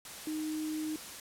sine tone in noise, 310 Hz, D#4, 6 cents flat, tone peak -33 dBFS, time 0.27-0.96 s, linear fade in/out 2 ms, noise white, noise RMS -45 dBFS, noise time 0.05-1.2 s, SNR +9 dB, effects low-pass 12000 Hz 12 dB/octave

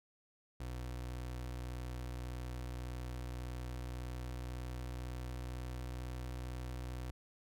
30% pulse tone with pitch glide, 61.74 to 62.21 Hz, B1 to B1, 0 to +13 cents, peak -38 dBFS, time 0.6-7.11 s, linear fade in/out 5 ms, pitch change +13 cents, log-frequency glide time 3.57-6.35 s, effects none

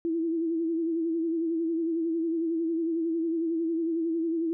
sine tone with vibrato, 329.6 Hz, E4, in tune, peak -25 dBFS, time 0.05-4.53 s, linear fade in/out 0 ms, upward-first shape sine, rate 11 Hz, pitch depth 51 cents each way, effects none

